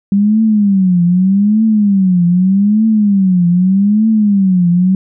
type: tone with vibrato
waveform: sine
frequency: 196 Hz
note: G3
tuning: in tune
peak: -7 dBFS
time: 0.12-4.95 s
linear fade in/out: 2 ms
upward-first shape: triangle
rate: 0.82 Hz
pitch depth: 230 cents each way
effects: none